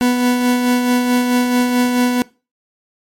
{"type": "tone with tremolo", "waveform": "40% pulse", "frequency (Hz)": 246.9, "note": "B3", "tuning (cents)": 0, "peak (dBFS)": -10, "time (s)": [0.01, 2.22], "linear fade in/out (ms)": 0, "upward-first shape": "sine", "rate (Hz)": 4.6, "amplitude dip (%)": 40, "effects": ["noise-tail reverb RT60 0.3 s tail -21 dB re dry", "MP3 64 kbps"]}